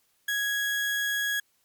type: tone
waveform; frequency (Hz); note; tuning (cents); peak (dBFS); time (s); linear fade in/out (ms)
35% pulse; 1661.2; G#6; 0; -24; 0.28-1.4; 5
effects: white hiss -69 dBFS RMS until 1.64 s + MP3 96 kbps